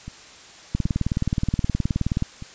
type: two click trains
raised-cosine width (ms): 5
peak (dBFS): -9 / -21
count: 29 / 4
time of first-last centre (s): 0.75-2.224 / 0.08-2.424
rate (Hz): 19 / 1.28
effects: white hiss -45 dBFS RMS until 2.54 s + resampled to 16000 Hz